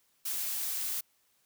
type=noise; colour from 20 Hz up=blue; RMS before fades=-34 dBFS; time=0.25-1.01 s; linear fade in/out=10 ms; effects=white hiss -71 dBFS RMS until 1.45 s